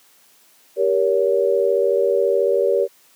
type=chord; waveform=sine; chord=G diminished; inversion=none; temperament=just; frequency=392 / 470.4 / 564.5 Hz; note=G4 / Bb4 / Db5; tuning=0 / +16 / +31 cents; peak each=-19 dBFS; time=0.76-2.88 s; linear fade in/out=50 ms; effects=white hiss -54 dBFS RMS until 3.15 s + high-pass 200 Hz 12 dB/octave